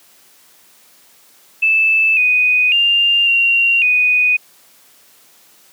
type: tone with pitch steps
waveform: sine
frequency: 2631 / 2490 / 2797 / 2758 / 2484 Hz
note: E7 / D#7 / F7 / F7 / D#7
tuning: -4 / +1 / +2 / -22 / -3 cents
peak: -10 dBFS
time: 1.62-4.37 s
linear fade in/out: 10 ms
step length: 550 ms
effects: white hiss -49 dBFS RMS until 5.72 s + high-pass 150 Hz 12 dB/octave